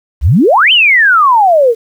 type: exponential two-way sweep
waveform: sine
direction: up then down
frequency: 56.1 to 3136 to 438.6 Hz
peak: -4 dBFS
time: 0.21-1.75 s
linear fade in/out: 50 ms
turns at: 0.72 s
effects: 7-bit